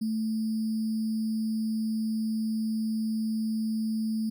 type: tone with sample-and-hold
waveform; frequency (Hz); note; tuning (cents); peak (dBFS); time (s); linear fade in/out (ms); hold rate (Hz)
sine; 220; A3; 0; -26; 0.01-4.3; 10; 4900
effects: none